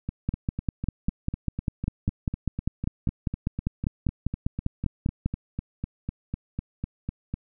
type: two click trains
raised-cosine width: 5 ms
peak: -17 / -12 dBFS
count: 30 / 26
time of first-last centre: 0.09-7.34 / 0.29-5.26 s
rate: 4 / 5.03 Hz
effects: none